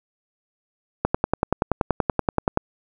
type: click train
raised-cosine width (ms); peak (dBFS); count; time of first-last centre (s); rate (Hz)
1; -4; 17; 1.05-2.574; 10.5
effects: none